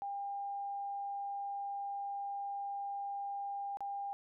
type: tone with dropouts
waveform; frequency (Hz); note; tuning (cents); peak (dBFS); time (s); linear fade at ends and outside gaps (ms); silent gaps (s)
sine; 801; G5; +37; -37; 0.02-4.13; 0; 3.771-3.806
effects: none